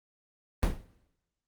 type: noise with exponential decay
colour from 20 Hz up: brown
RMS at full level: -18 dBFS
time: 0.63-0.84 s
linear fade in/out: 0 ms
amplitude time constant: 45 ms
effects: noise-tail reverb RT60 0.9 s tail -18 dB re dry + Opus 24 kbps